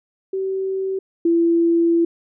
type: tone pair in turn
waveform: sine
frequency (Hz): 383.1 / 336.5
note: G4 / E4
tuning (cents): -40 / +36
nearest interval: major second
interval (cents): 224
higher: first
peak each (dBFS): -20 / -13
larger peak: second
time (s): 0.33-0.99 / 1.25-2.05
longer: second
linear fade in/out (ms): 5
effects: none